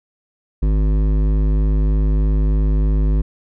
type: tone with hard clipping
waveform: sine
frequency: 51.6 Hz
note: G#1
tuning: 10 cents flat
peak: -15 dBFS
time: 0.62-3.22 s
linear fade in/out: 10 ms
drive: 13 dB
effects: none